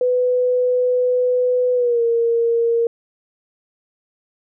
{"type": "tone with pitch glide", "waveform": "sine", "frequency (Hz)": [498.5, 465.1], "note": ["B4", "A#4"], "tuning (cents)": [16, -4], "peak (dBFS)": -14, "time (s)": [0.01, 2.87], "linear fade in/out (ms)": 2, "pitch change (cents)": -120, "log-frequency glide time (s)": [1.74, 2.02], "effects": []}